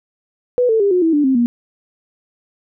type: tone with pitch steps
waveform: sine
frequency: 493.9 / 445.1 / 401.2 / 361.6 / 325.9 / 293.7 / 264.7 / 238.5 Hz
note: B4 / A4 / G4 / F#4 / E4 / D4 / C4 / A#3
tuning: 0 / +20 / +40 / -40 / -20 / 0 / +20 / +40 cents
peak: -11 dBFS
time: 0.58-1.46 s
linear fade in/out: 0 ms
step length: 110 ms
effects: none